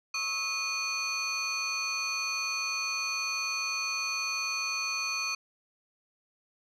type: tone cluster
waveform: sine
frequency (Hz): 1100 / 1293 / 2462 / 4409 / 6150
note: C#6 / E6 / D#7 / C#8 / G8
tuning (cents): -14 / -34 / -19 / -10 / -34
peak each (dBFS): -40 / -39 / -31 / -34 / -37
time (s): 0.14-5.35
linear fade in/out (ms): 5
effects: tanh soft clip ceiling -24 dBFS